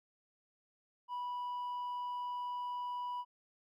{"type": "tone with hard clipping", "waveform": "triangle", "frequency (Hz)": 982, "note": "B5", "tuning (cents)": -10, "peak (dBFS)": -36, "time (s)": [1.08, 3.25], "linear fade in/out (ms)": 50, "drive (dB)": 1, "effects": []}